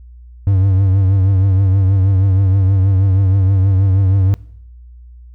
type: tone with vibrato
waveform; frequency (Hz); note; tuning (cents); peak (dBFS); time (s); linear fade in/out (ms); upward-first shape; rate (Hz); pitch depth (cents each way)
triangle; 96.1; G2; -34; -7; 0.47-4.34; 0; triangle; 6.3; 70
effects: noise-tail reverb RT60 0.7 s tail -22 dB re dry + added 60 Hz sine -35 dBFS peak until 5.34 s